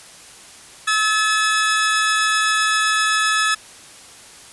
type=tone pair together; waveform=sawtooth; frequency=1292 / 1720.1 Hz; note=E6 / A6; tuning=-35 / -40 cents; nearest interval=perfect fourth; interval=495 cents; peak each=-15 dBFS; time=0.87-3.55 s; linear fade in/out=10 ms; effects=white hiss -42 dBFS RMS until 4.52 s + resampled to 24000 Hz